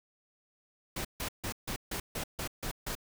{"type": "noise bursts", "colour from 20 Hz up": "pink", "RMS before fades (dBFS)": -36, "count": 9, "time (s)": [0.96, 2.952], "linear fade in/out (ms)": 5, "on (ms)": 88, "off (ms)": 150, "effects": []}